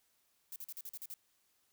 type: noise bursts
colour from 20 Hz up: violet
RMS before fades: -45 dBFS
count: 8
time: 0.52-1.14 s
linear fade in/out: 0 ms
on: 39 ms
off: 44 ms
effects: white hiss -75 dBFS RMS until 1.72 s